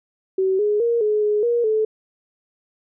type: tone with pitch steps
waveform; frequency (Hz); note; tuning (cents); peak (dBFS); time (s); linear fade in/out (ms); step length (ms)
sine; 380 / 417.6 / 468.9 / 423.5 / 419.4 / 474.6 / 434.6; F#4 / G#4 / A#4 / G#4 / G#4 / A#4 / A4; +46 / +10 / +10 / +34 / +17 / +31 / -21; -16; 0.38-1.85; 5; 210
effects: none